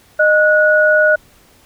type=tone pair together; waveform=sine; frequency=614.7 / 1462 Hz; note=D#5 / F#6; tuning=-21 / -21 cents; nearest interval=octave + minor third; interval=1500 cents; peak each=-11 dBFS; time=0.19-1.16 s; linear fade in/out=10 ms; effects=pink hiss -49 dBFS RMS until 1.65 s